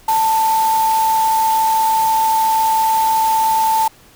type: tone in noise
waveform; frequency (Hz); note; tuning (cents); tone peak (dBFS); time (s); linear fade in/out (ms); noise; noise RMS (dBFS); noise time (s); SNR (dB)
sine; 887; A5; +14; -12; 0.08-3.88; 5; white; -27; 0.08-3.88; +12
effects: pink hiss -47 dBFS RMS until 4.15 s